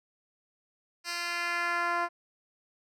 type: tone with band-pass filter sweep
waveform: 10% pulse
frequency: 345.8 Hz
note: F4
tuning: 17 cents flat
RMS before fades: -31 dBFS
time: 1.04-2.09 s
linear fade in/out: 50 ms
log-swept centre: 4700 to 910 Hz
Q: 1.1
effects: none